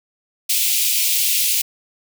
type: high-pass noise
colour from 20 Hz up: white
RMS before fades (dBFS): -18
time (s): 0.49-1.62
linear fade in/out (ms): 10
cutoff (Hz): 2300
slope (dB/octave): 48
effects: none